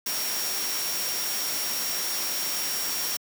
sine tone in noise, 5588 Hz, F8, in tune, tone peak -31 dBFS, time 0.06-3.17 s, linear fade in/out 5 ms, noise white, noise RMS -30 dBFS, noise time 0.06-3.17 s, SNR -4 dB, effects high-pass 200 Hz 12 dB/octave

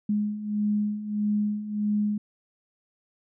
sine beating tone pair, 207.7 / 209.3 Hz, G#3 / G#3, 0 / +14 cents, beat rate 1.6 Hz, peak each -30 / -25 dBFS, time 0.09-2.18 s, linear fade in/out 5 ms, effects none

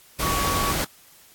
sine tone in noise, 1125 Hz, C#6, 25 cents sharp, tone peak -25 dBFS, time 0.22-0.72 s, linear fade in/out 10 ms, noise pink, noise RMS -25 dBFS, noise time 0.19-0.85 s, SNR -3 dB, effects white hiss -52 dBFS RMS until 1.34 s + AAC 64 kbps

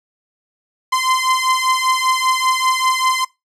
sawtooth beating tone pair, 1032 / 1037.1 Hz, C6 / C6, -24 / -16 cents, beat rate 5.1 Hz, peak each -14 dBFS, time 0.92-3.25 s, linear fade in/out 10 ms, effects noise-tail reverb RT60 0.2 s tail -20 dB re dry + low-pass 10000 Hz 12 dB/octave

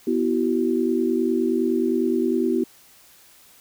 sine chord, B suspended fourth, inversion none, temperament equal with one note detuned, 246.9 / 329.6 / 379.3 Hz, B3 / E4 / F#4, 0 / 0 / +43 cents, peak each -23 dBFS, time 0.07-2.64 s, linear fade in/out 5 ms, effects white hiss -52 dBFS RMS until 3.6 s

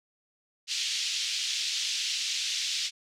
pink band-pass noise, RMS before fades -31 dBFS, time 0.67-2.91 s, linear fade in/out 50 ms, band 2900 to 6200 Hz, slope 24 dB/octave, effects none

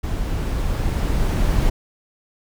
brown noise with level ramp, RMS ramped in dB -24 to -17 dBFS, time 0.03-1.7 s, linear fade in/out 10 ms, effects none

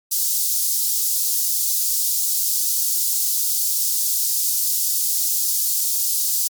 white high-pass noise, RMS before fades -20 dBFS, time 0.11-6.48 s, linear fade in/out 10 ms, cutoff 4900 Hz, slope 24 dB/octave, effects MP3 96 kbps

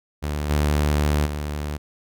sawtooth tone with level steps, 74.1 Hz, D2, 16 cents sharp, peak -20 / -14 / -22 dBFS, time 0.22-1.78 s, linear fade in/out 20 ms, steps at 0.49 / 1.25 s, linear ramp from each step 20 ms, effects none

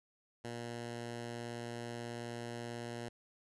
10% pulse tone, 118.5 Hz, A#2, 29 cents sharp, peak -33 dBFS, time 0.44-3.09 s, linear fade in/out 10 ms, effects resampled to 24000 Hz

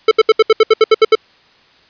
square tone bursts, 440 Hz, A4, in tune, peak -5 dBFS, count 11, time 0.08-1.153 s, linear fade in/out 5 ms, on 33 ms, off 71 ms, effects white hiss -49 dBFS RMS until 1.89 s + resampled to 11025 Hz

